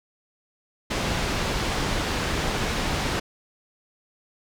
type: low-pass noise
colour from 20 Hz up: pink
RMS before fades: -26 dBFS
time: 0.9-3.2 s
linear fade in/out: 10 ms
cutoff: 5400 Hz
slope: 12 dB/octave
effects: none